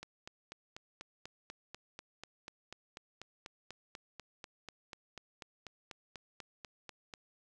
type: click train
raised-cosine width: 0.2 ms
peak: -28 dBFS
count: 30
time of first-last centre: 0.03-7.138 s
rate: 4.08 Hz
effects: none